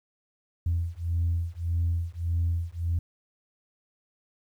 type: beating tone pair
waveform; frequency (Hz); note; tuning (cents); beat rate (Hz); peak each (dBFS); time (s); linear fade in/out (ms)
sine; 84 / 85.7; E2 / F2; +33 / -32; 1.7; -27; 0.66-2.99; 5
effects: tanh soft clip ceiling -19 dBFS + 10-bit